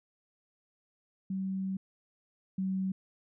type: tone pair in turn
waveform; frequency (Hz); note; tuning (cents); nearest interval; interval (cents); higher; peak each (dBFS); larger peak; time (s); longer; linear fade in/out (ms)
sine; 191 / 189.79; G3 / F#3; -45 / +44; unison; 11; first; -31 / -29; second; 1.3-1.77 / 2.58-2.92; first; 5
effects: none